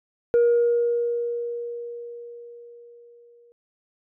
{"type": "tone with exponential decay", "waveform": "sine", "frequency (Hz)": 474.2, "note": "A#4", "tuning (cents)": 30, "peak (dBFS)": -12, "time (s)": [0.34, 3.52], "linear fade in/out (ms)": 0, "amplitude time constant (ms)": 690, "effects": ["tanh soft clip ceiling -13 dBFS"]}